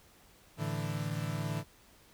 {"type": "chord", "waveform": "40% pulse", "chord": "A suspended fourth", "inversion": "none", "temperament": "equal", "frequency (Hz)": [110, 146.83, 164.81], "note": ["A2", "D3", "E3"], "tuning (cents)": [0, 0, 0], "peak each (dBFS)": [-37, -36, -37], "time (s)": [0.57, 1.64], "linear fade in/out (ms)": 50, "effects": ["pink hiss -61 dBFS RMS until 2.13 s"]}